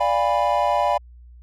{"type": "chord", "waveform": "triangle", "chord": "D diminished seventh", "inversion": "none", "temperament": "equal with one note detuned", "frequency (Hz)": [587.3, 698.5, 817.3, 987.8], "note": ["D5", "F5", "Ab5", "Cb6"], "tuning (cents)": [0, 0, -28, 0], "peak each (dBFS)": -21, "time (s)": [0, 0.98], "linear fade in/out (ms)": 10, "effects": ["added 60 Hz sine -42 dBFS peak until 1.42 s"]}